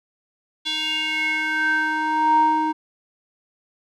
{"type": "tone with band-pass filter sweep", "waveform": "square", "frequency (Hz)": 311.5, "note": "D#4", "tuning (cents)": 2, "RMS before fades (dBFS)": -21, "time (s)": [0.65, 2.73], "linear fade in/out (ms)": 20, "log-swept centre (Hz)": [3500, 710], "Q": 5.2, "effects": []}